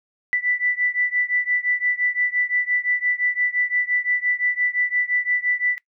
sine beating tone pair, 1975.5 / 1981.3 Hz, B6 / B6, 0 / +5 cents, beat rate 5.8 Hz, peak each -22 / -23 dBFS, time 0.33-5.78 s, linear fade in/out 0 ms, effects noise-tail reverb RT60 0.1 s tail -21 dB re dry

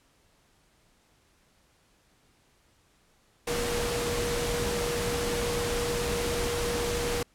sine tone in noise, 477.1 Hz, A#4, 40 cents sharp, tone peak -30 dBFS, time 3.47-7.23 s, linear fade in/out 5 ms, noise pink, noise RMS -31 dBFS, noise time 3.47-7.23 s, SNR -2 dB, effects pink hiss -65 dBFS RMS until 7.34 s + low-pass 11000 Hz 12 dB/octave

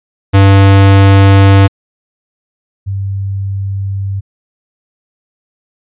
square / sine tone pair in turn, 98 / 98 Hz, G2 / G2, 0 / 0 cents, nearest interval unison, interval 0 cents, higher neither, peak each -3 / -14 dBFS, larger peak first, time 0.33-1.68 / 2.86-4.21 s, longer neither, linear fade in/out 20 ms, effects resampled to 8000 Hz

